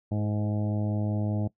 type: harmonic tone with a mistuned harmonic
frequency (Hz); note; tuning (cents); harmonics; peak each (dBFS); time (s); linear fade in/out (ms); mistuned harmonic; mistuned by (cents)
105; G#2; +19; 1 / 2 / 3 / 4 / 5 / 6 / 7 / 8; -27 / -31 / -36 / -46 / -43 / -40 / -46 / -49; 0.11-1.48; 10; 4; +18
effects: noise-tail reverb RT60 0.1 s tail -20 dB re dry